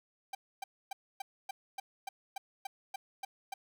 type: tone bursts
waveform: 45% pulse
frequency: 784 Hz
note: G5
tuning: in tune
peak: -37 dBFS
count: 12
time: 0.33-3.54 s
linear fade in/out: 5 ms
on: 20 ms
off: 270 ms
effects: none